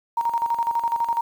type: tone with tremolo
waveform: sine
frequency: 932.3 Hz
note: A#5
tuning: in tune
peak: -18 dBFS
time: 0.17-1.21 s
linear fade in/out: 5 ms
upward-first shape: square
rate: 12 Hz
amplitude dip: 65%
effects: 8-bit